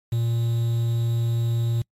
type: tone with quantisation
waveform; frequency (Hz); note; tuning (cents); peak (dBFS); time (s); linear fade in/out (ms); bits
triangle; 116.54; A#2; 0; -18; 0.12-1.82; 5; 7
effects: noise-tail reverb RT60 0.1 s tail -26 dB re dry + MP3 64 kbps